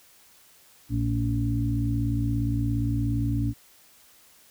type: harmonic tone with a mistuned harmonic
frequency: 56.9 Hz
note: A#1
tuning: 41 cents flat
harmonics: 1 / 2 / 4 / 5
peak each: -30 / -25 / -34 / -29 dBFS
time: 0.89-3.54 s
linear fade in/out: 50 ms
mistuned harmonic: 1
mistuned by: -20 cents
effects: white hiss -56 dBFS RMS until 4.5 s